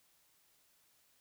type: silence
effects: white hiss -71 dBFS RMS until 1.2 s